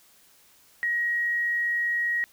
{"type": "tone", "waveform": "sine", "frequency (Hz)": 1895, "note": "A#6", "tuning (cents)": 28, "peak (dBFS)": -23, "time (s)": [0.83, 2.24], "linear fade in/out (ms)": 0, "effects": ["white hiss -58 dBFS RMS until 2.32 s"]}